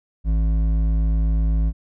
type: tone with hard clipping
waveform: triangle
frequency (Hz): 54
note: A1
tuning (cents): -32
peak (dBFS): -18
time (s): 0.24-1.73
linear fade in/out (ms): 50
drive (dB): 12
effects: none